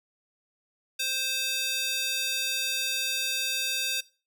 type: tone with high-pass filter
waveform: square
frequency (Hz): 523.3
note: C5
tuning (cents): 0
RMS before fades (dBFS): -29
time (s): 0.99-4.01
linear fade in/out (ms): 10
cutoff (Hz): 3200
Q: 1.4
effects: noise-tail reverb RT60 0.3 s tail -18 dB re dry